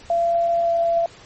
sine tone with pitch glide, 681 to 675.9 Hz, F5 to E5, -44 to +43 cents, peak -16 dBFS, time 0.1-1.06 s, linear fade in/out 2 ms, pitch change -13 cents, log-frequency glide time 0.63-0.71 s, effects pink hiss -45 dBFS RMS until 1.25 s + MP3 32 kbps

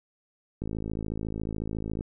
click train, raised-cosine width 3 ms, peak -20 dBFS, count 76, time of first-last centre 0.62-2.009 s, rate 54 Hz, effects none

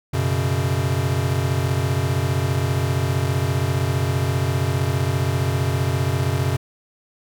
square chord, F# suspended fourth, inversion none, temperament equal, 92.5 / 123.47 / 138.59 Hz, F#2 / B2 / C#3, 0 / 0 / 0 cents, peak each -24 dBFS, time 0.13-6.57 s, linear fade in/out 10 ms, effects none

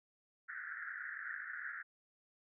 pink band-pass noise, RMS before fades -45 dBFS, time 0.48-1.83 s, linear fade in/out 20 ms, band 1400 to 1900 Hz, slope 96 dB/octave, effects none

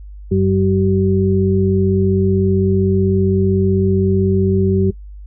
harmonic tone, 95.7 Hz, G2, 41 cents flat, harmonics 1 / 2 / 4, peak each -16 / -16 / -16 dBFS, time 0.31-4.91 s, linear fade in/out 10 ms, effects noise-tail reverb RT60 0.1 s tail -21 dB re dry + added 50 Hz sine -31 dBFS peak until 5.26 s

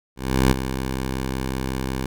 10% pulse tone with ADSR envelope, 65.41 Hz, C2, in tune, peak -5 dBFS, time 0.16-2.06 s, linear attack 360 ms, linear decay 10 ms, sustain -11 dB, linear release 3 ms, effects none

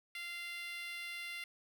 10% pulse tone with high-pass filter, 693 Hz, F5, 14 cents flat, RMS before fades -44 dBFS, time 0.15-1.44 s, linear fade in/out 2 ms, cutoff 2100 Hz, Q 2.7, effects none

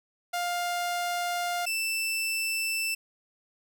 sawtooth tone pair in turn, 703 / 2660 Hz, F5 / E7, +11 / +15 cents, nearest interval octave + major seventh, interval 2304 cents, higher second, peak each -24 dBFS, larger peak neither, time 0.33-1.66 / 1.66-2.95 s, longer first, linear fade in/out 10 ms, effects none

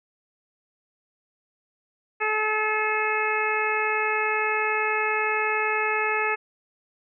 harmonic tone, 430.6 Hz, A4, 37 cents flat, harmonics 1 / 2 / 3 / 4 / 5 / 6, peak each -29 / -29 / -29 / -29 / -29 / -29 dBFS, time 2.2-6.36 s, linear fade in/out 20 ms, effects none

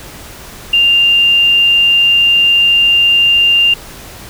sine tone, 2794 Hz, F7, in tune, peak -6 dBFS, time 0.73-3.74 s, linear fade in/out 5 ms, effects pink hiss -32 dBFS RMS until 4.29 s

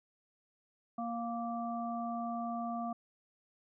harmonic tone, 233.6 Hz, A#3, 4 cents sharp, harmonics 1 / 3 / 5, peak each -38 / -38 / -43 dBFS, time 0.98-2.93 s, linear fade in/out 5 ms, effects none

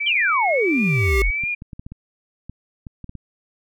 sine tone with vibrato, 2289 Hz, D7, 45 cents flat, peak -21 dBFS, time 0-1.55 s, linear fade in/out 10 ms, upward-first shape triangle, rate 1.5 Hz, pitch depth 110 cents each way
sine exponential sweep, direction down, 3246 to 37.5 Hz, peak -17 dBFS, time 0.06-1.31 s, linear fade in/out 10 ms
square tone with exponential growth, 392 Hz, G4, in tune, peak -19 dBFS, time 0.3-1.22 s, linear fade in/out 2 ms, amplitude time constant 200 ms
clicks, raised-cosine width 5 ms, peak -22 dBFS, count 11, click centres 1.437 / 1.621 / 1.732 / 1.795 / 1.865 / 1.92 / 2.496 / 2.868 / 3.043 / 3.094 / 3.153 s
effects none

